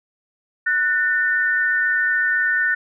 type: tone pair together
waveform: sine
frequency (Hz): 1483 / 1807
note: F#6 / A6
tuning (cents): +4 / +46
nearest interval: minor third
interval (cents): 342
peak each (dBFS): -19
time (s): 0.66-2.75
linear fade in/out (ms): 10
effects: none